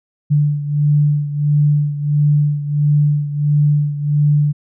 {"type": "beating tone pair", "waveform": "sine", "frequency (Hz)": [146.83, 148.33], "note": ["D3", "D3"], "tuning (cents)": [0, 18], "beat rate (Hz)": 1.5, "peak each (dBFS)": [-13, -18], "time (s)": [0.3, 4.53], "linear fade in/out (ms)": 20, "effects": []}